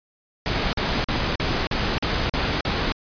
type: noise bursts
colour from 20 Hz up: pink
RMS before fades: -23 dBFS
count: 8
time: 0.46-2.921 s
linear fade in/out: 0 ms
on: 270 ms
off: 43 ms
effects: resampled to 11025 Hz